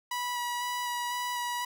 sawtooth tone with vibrato, 975 Hz, B5, 23 cents flat, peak -27 dBFS, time 0.11-1.65 s, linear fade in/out 5 ms, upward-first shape square, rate 2 Hz, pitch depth 10 cents each way, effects none

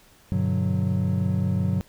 triangle chord, G major seventh, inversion none, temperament equal, 98 / 123.47 / 146.83 / 185 Hz, G2 / B2 / D3 / F#3, 0 / 0 / 0 / 0 cents, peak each -23 / -27 / -27 / -23 dBFS, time 0.32-1.81 s, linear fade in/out 0 ms, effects pink hiss -55 dBFS RMS until 1.88 s

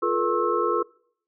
sine tone cluster, 349 / 430.4 / 480.1 / 1079 / 1311 Hz, F4 / A4 / B4 / C#6 / E6, -1 / -38 / -49 / -47 / -10 cents, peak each -27 dBFS, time 0.02-0.83 s, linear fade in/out 10 ms, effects noise-tail reverb RT60 0.6 s tail -23 dB re dry

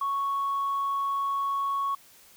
sine tone, 1108.7 Hz, C#6, in tune, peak -24 dBFS, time 0.01-1.95 s, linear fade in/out 5 ms, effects tanh soft clip ceiling -22 dBFS + white hiss -55 dBFS RMS until 2.36 s

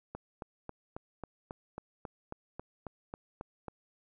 click train, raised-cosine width 1 ms, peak -26 dBFS, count 14, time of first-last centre 0.15-3.683 s, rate 3.68 Hz, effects none

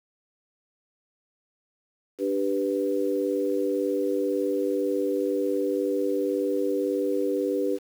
sine chord, G major, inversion second, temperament equal, 293.7 / 392 / 493.9 Hz, D4 / G4 / B4, 0 / 0 / 0 cents, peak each -28 / -27 / -27 dBFS, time 2.18-7.79 s, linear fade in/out 50 ms, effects 8-bit

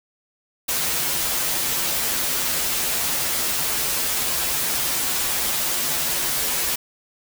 white noise with comb filter, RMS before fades -23 dBFS, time 0.68-6.76 s, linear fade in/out 10 ms, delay 10 ms, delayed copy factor -0.9, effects none

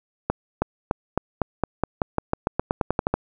accelerating click train, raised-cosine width 1 ms, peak -6 dBFS, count 18, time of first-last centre 0.3-3.14 s, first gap 320 ms, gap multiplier 0.91, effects none

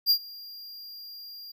square tone with ADSR envelope, 4787 Hz, D8, 32 cents sharp, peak -17 dBFS, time 0.06-1.52 s, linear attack 45 ms, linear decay 76 ms, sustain -24 dB, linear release 9 ms, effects none

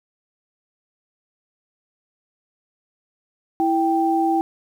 sine tone pair together, 329.6 / 784 Hz, E4 / G5, 0 / 0 cents, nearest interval octave + minor third, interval 1500 cents, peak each -19 dBFS, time 3.6-4.41 s, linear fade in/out 0 ms, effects 8-bit

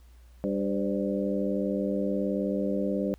harmonic tone with a mistuned harmonic, 98.5 Hz, G2, 9 cents sharp, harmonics 2 / 3 / 4 / 5 / 6, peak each -29 / -32 / -35 / -32 / -35 dBFS, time 0.44-3.14 s, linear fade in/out 0 ms, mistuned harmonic 5, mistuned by +68 cents, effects added 60 Hz sine -50 dBFS peak until 3.18 s + pink hiss -65 dBFS RMS until 3.18 s

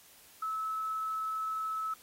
sine tone with quantisation, 1300 Hz, E6, 24 cents flat, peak -32 dBFS, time 0.42-1.94 s, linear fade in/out 5 ms, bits 10, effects white hiss -58 dBFS RMS until 2.02 s + AAC 48 kbps

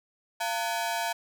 sawtooth ring-modulated tone, 800 Hz, G5, 35 cents sharp, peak -21 dBFS, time 0.4-1.13 s, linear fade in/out 10 ms, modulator 110 Hz, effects none

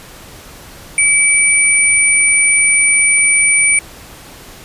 sine tone pair together, 2285 / 9140 Hz, D7 / D9, -48 / -48 cents, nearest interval 2 octaves, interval 2400 cents, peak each -11 dBFS, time 0.98-3.79 s, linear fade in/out 2 ms, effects pink hiss -36 dBFS RMS until 4.64 s + resampled to 32000 Hz

